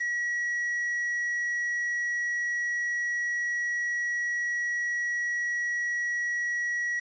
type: tone with quantisation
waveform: triangle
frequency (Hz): 1921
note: B6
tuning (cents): -48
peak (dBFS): -25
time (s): 0-7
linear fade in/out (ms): 10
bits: 8
effects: resampled to 16000 Hz